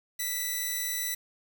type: tone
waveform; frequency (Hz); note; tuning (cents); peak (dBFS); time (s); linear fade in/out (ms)
5% pulse; 1975.5; B6; 0; -19; 0.19-1.15; 10
effects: 8-bit